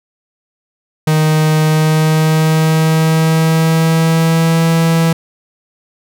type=tone with pitch glide; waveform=45% pulse; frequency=155.56 to 164.43 Hz; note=D#3 to E3; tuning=0 to -4 cents; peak=-9 dBFS; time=1.07-5.13 s; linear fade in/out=5 ms; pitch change=+96 cents; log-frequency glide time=1.63-4.66 s; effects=none